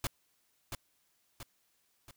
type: noise with echo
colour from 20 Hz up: pink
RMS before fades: -33 dBFS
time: 0.04-0.07 s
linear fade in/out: 2 ms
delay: 680 ms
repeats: 3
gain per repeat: -6 dB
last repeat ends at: 2.11 s
effects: white hiss -74 dBFS RMS until 2.16 s